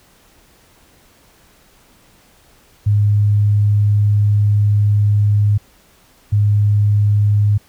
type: tone pair in turn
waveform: sine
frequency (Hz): 103.5 / 103.5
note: G#2 / G#2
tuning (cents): -5 / -5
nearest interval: unison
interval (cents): 0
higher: neither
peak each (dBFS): -10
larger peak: neither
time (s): 2.86-5.58 / 6.32-7.58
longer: first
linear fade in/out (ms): 10
effects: pink hiss -51 dBFS RMS until 7.68 s